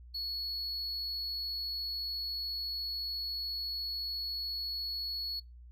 triangle tone, 4377 Hz, C#8, 23 cents flat, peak -34 dBFS, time 0.14-5.4 s, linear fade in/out 10 ms, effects noise-tail reverb RT60 0.2 s tail -24 dB re dry + added 60 Hz sine -49 dBFS peak until 5.71 s

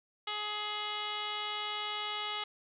sine tone with frequency modulation, 2100 Hz, C7, 6 cents sharp, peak -34 dBFS, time 0.27-2.44 s, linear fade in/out 5 ms, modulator 420 Hz, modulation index 3.5, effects none

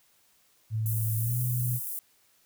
sine tone with pitch glide, 110 to 122.76 Hz, A2 to B2, 0 to -10 cents, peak -26 dBFS, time 0.7-1.8 s, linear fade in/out 50 ms, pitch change +190 cents, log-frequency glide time 1.17-1.38 s
pink high-pass noise, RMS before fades -35 dBFS, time 0.86-1.99 s, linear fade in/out 0 ms, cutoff 11000 Hz, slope 24 dB/octave
effects white hiss -65 dBFS RMS until 2.45 s

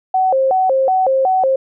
sine tone with vibrato, 632 Hz, D#5, 27 cents sharp, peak -11 dBFS, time 0.14-1.56 s, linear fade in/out 5 ms, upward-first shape square, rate 2.7 Hz, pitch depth 300 cents each way, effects none

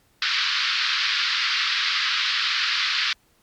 white band-pass noise, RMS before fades -23 dBFS, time 0.22-3.13 s, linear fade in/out 2 ms, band 1200 to 4800 Hz, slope 48 dB/octave, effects pink hiss -62 dBFS RMS until 3.42 s + MP3 96 kbps

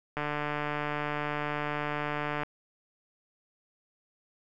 click train, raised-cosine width 0.5 ms, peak -17 dBFS, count 336, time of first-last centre 0.17-2.434 s, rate 148 Hz, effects none

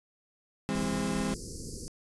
35% pulse chord, E augmented, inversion none, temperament equal with one note detuned, 164.81 / 203 / 261.6 Hz, E3 / G#3 / B#3, 0 / -39 / 0 cents, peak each -34 / -30 / -32 dBFS, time 0.69-1.34 s, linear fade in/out 0 ms
pink band-stop noise, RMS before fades -40 dBFS, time 0.75-1.88 s, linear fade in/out 0 ms, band 500 to 4600 Hz, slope 96 dB/octave
effects resampled to 24000 Hz

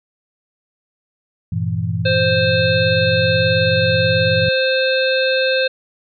sine chord, E diminished, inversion first, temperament equal, 98 / 116.54 / 164.81 Hz, G2 / Bb2 / E3, 0 / 0 / 0 cents, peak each -22 dBFS, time 1.52-4.49 s, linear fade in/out 5 ms
harmonic tone, 523.3 Hz, C5, in tune, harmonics 1 / 3 / 5 / 7 / 8, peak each -16 / -21 / -23 / -24 / -25 dBFS, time 2.05-5.68 s, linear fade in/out 10 ms
effects none

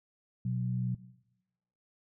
sine tone pair together, 123.47 / 185 Hz, B2 / F#3, 0 / 0 cents, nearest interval perfect fifth, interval 700 cents, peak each -31 / -34 dBFS, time 0.45-0.95 s, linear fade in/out 5 ms, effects noise-tail reverb RT60 0.9 s tail -17 dB re dry

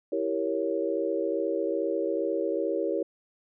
sine chord, E diminished seventh, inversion none, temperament equal, 329.6 / 392 / 466.2 / 554.4 Hz, E4 / G4 / Bb4 / Db5, 0 / 0 / 0 / 0 cents, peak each -31 dBFS, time 0.12-3.03 s, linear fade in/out 5 ms, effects none

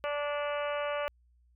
harmonic tone, 291.4 Hz, D4, 13 cents flat, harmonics 2 / 3 / 4 / 5 / 6 / 7 / 8 / 9 / 10, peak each -32 / -42 / -38 / -42 / -47 / -47 / -45 / -46 / -46 dBFS, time 0.04-1.08 s, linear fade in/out 0 ms, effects added 60 Hz sine -62 dBFS peak until 1.55 s

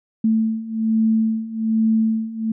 sine beating tone pair, 221 / 222.2 Hz, A3 / A3, +8 / +17 cents, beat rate 1.2 Hz, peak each -21 / -18 dBFS, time 0.24-2.52 s, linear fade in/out 5 ms, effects none

